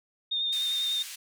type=tone with vibrato; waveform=sine; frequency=3655 Hz; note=A#7; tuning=35 cents flat; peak=-26 dBFS; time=0.31-1.03 s; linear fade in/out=10 ms; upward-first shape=triangle; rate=10 Hz; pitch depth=30 cents each way
type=band-pass noise; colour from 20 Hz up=white; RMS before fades=-41 dBFS; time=0.52-1.16 s; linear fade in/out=10 ms; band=2100 to 9000 Hz; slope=12 dB/octave
effects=none